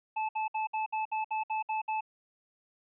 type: tone bursts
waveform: square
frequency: 870 Hz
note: A5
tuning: 20 cents flat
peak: -30 dBFS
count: 10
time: 0.16-2.009 s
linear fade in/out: 10 ms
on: 130 ms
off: 61 ms
effects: resampled to 8000 Hz